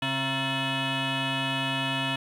sine tone with frequency modulation, 1345 Hz, E6, 34 cents sharp, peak -23 dBFS, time 0.02-2.16 s, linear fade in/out 5 ms, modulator 403 Hz, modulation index 4.9, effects tanh soft clip ceiling -24 dBFS + 9-bit

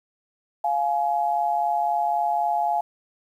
sine tone pair together, 698.5 / 842.3 Hz, F5 / G#5, 0 / +24 cents, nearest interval minor third, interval 324 cents, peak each -23 dBFS, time 0.64-2.81 s, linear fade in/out 5 ms, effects 9-bit

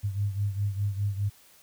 sine beating tone pair, 100 / 104.9 Hz, G2 / G#2, +35 / +18 cents, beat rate 4.9 Hz, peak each -27 / -32 dBFS, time 0.03-1.3 s, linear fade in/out 20 ms, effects white hiss -57 dBFS RMS until 1.62 s

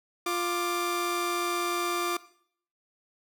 sawtooth tone pair together, 350 / 1183.4 Hz, F4 / D6, +4 / +13 cents, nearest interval octave + major sixth, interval 2109 cents, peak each -26 / -26 dBFS, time 0.26-2.17 s, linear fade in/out 5 ms, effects noise-tail reverb RT60 0.6 s tail -18 dB re dry

